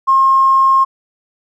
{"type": "tone with tanh clipping", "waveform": "triangle", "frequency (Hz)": 1071, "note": "C6", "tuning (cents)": 40, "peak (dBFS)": -7, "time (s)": [0.07, 0.85], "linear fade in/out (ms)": 20, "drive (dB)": 3, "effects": []}